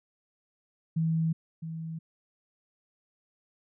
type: tone with echo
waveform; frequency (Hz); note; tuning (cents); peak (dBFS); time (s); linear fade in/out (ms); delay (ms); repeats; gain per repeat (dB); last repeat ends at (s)
sine; 162.1; E3; -29; -24; 0.96-1.33; 10; 660; 1; -10; 1.99
effects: none